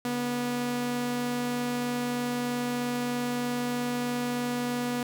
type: tone pair together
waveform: sawtooth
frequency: 143.58 / 244 Hz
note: D3 / B3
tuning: -39 / -21 cents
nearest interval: major sixth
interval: 918 cents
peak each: -36 / -24 dBFS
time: 0.05-5.03 s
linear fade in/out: 2 ms
effects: 9-bit